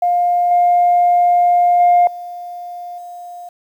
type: tone with level steps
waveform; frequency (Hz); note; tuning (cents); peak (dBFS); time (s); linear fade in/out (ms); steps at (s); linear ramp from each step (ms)
sine; 706; F5; +19; -11 / -8 / -6 / -26 / -29; 0.02-3.49; 5; 0.51 / 1.8 / 2.07 / 2.98; 2
effects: tanh soft clip ceiling -5 dBFS + 8-bit